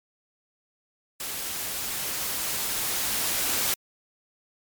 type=noise with level ramp; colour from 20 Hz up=white; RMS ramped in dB=-33 to -25 dBFS; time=1.2-3.74 s; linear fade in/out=2 ms; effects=MP3 96 kbps